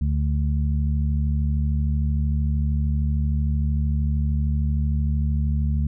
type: harmonic tone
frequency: 73.1 Hz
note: D2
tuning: 7 cents flat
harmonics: 1 / 2 / 3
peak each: -20 / -26 / -30 dBFS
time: 0.01-5.87 s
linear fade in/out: 5 ms
effects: none